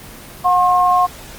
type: tone pair together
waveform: sine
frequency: 723.7 / 1073 Hz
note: F#5 / C6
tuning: -39 / +43 cents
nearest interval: perfect fifth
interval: 682 cents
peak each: -13 dBFS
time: 0.44-1.07 s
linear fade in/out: 20 ms
effects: pink hiss -36 dBFS RMS until 1.38 s + Opus 24 kbps